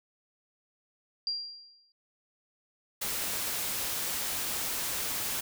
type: tone with exponential decay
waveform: sine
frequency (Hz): 4761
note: D8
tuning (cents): +23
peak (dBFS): -27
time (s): 1.27-1.92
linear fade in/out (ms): 1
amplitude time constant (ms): 140
type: noise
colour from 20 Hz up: white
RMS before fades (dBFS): -33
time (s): 3.01-5.41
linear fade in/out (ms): 10
effects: none